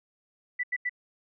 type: tone bursts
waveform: sine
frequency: 1975.5 Hz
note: B6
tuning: in tune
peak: -26 dBFS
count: 3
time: 0.59-0.895 s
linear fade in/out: 10 ms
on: 45 ms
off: 85 ms
effects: none